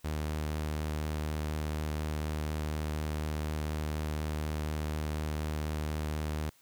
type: tone with vibrato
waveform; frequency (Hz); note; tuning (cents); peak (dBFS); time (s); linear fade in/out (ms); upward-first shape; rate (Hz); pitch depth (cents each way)
sawtooth; 76.5; D#2; -29; -28; 0.04-6.5; 10; sine; 4.1; 10
effects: white hiss -64 dBFS RMS until 6.61 s